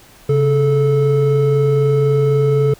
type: tone pair together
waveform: triangle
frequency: 137 / 434.9 Hz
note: C#3 / A4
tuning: -20 / -20 cents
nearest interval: octave + minor sixth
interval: 2000 cents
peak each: -12 dBFS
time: 0.29-2.74 s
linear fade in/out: 5 ms
effects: pink hiss -45 dBFS RMS until 2.79 s